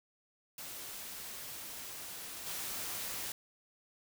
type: noise with level steps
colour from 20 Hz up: white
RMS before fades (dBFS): -45 / -40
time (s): 0.58-3.32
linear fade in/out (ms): 2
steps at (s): 2.46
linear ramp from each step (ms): 10
effects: none

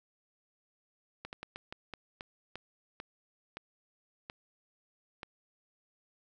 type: slowing click train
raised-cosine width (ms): 0.3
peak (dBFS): -25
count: 12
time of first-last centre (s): 1.25-5.231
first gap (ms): 79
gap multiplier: 1.28
effects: none

